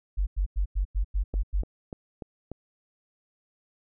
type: tone bursts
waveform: sine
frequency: 47.6 Hz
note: F#1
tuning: 50 cents sharp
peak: -22 dBFS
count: 8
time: 0.17-1.628 s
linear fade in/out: 20 ms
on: 100 ms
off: 94 ms
type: click train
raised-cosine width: 2 ms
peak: -23 dBFS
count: 5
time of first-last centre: 1.34-2.516 s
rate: 3.4 Hz
effects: none